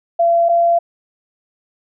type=tone pair in turn; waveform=sine; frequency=680 / 683.5 Hz; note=F5 / F5; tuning=-46 / -37 cents; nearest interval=unison; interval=9 cents; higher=second; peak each=-10 dBFS; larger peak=neither; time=0.19-0.49 / 0.49-0.79 s; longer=neither; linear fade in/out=10 ms; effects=none